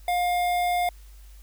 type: tone with notch filter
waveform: square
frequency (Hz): 709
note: F5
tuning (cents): +26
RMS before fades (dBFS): -24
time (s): 0.08-0.89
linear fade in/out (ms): 2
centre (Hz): 6000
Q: 1.2
effects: added 50 Hz sine -44 dBFS peak until 1.42 s + white hiss -58 dBFS RMS until 1.42 s